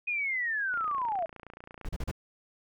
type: linear sweep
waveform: sine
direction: down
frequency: 2497 to 630 Hz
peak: -28 dBFS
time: 0.07-1.26 s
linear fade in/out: 10 ms
type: click train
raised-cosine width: 0.5 ms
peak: -30 dBFS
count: 33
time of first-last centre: 0.74-1.847 s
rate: 28.9 Hz
type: noise bursts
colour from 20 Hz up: brown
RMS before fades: -32 dBFS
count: 4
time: 1.85-2.114 s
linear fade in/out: 5 ms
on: 39 ms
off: 36 ms
effects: none